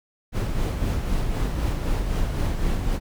brown noise with tremolo, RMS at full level -22 dBFS, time 0.32-3 s, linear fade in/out 50 ms, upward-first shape sine, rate 3.9 Hz, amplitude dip 40%, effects none

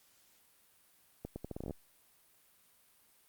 accelerating click train, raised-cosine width 2 ms, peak -27 dBFS, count 11, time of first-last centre 1.25-1.708 s, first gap 110 ms, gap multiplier 0.78, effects white hiss -67 dBFS RMS until 3.28 s + Opus 48 kbps

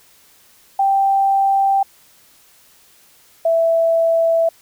sine tone pair in turn, 784 / 660.9 Hz, G5 / E5, 0 / +4 cents, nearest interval minor third, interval 296 cents, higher first, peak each -12 dBFS, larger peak neither, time 0.79-1.83 / 3.45-4.49 s, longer neither, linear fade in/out 5 ms, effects white hiss -51 dBFS RMS until 4.61 s

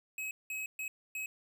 square tone bursts at uneven times, 2556 Hz, D#7, 46 cents sharp, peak -37 dBFS, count 4, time 0.18-0.31 / 0.5-0.66 / 0.79-0.88 / 1.15-1.26 s, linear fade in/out 2 ms, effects none

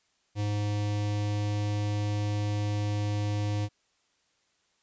square tone with notch filter, 103.83 Hz, G#2, in tune, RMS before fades -29 dBFS, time 0.35-3.69 s, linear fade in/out 50 ms, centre 1400 Hz, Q 1.7, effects white hiss -71 dBFS RMS until 4.82 s + resampled to 16000 Hz

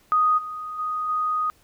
sine tone with level steps, 1244.5 Hz, D#6, in tune, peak -16 / -30 / -24 / -21 dBFS, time 0.12-1.5 s, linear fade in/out 0 ms, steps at 0.37 / 0.78 / 1.08 s, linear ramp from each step 20 ms, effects pink hiss -59 dBFS RMS until 1.63 s

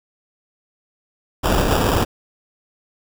pink noise with sample-and-hold, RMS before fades -17 dBFS, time 1.43-2.05 s, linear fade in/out 20 ms, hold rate 2100 Hz, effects none

